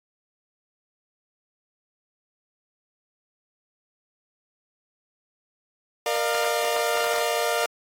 sawtooth chord, Bb major, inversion none, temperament equal with one note detuned, 466.2 / 602.4 / 698.5 Hz, Bb4 / D5 / F5, 0 / +44 / 0 cents, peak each -23 dBFS, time 6.06-7.66 s, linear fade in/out 2 ms, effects AAC 48 kbps

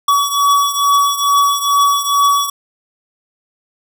square beating tone pair, 1134 / 1136.3 Hz, C#6 / C#6, +39 / +43 cents, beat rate 2.3 Hz, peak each -13 / -17 dBFS, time 0.08-2.5 s, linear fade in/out 5 ms, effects none

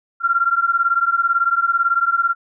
sine beating tone pair, 1369 / 1387 Hz, F6 / F6, -35 / -12 cents, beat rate 18 Hz, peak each -17 / -18 dBFS, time 0.2-2.35 s, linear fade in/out 50 ms, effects none

